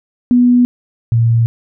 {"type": "tone pair in turn", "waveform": "sine", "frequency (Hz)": [245.2, 115.72], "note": ["B3", "A#2"], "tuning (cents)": [-12, -12], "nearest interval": "octave + minor second", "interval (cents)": 1300, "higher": "first", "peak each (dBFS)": [-6, -8], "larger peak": "first", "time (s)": [[0.31, 0.65], [1.12, 1.46]], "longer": "neither", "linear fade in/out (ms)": 0, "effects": []}